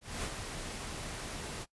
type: noise with ADSR envelope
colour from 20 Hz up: pink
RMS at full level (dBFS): -36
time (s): 0.01-1.66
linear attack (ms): 230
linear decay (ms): 52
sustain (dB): -5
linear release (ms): 41
effects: noise-tail reverb RT60 0.1 s tail -19 dB re dry + resampled to 24000 Hz